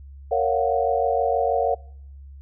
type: chord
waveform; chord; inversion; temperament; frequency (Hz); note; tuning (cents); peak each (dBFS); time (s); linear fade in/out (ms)
sine; Gb major seventh; first; just; 462.5 / 555 / 693.7 / 740; Bb4 / Db5 / F5 / Gb5; -14 / +2 / -12 / 0; -24; 0.31-1.75; 10
effects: noise-tail reverb RT60 0.7 s tail -24 dB re dry + added 69 Hz sine -39 dBFS peak until 2.41 s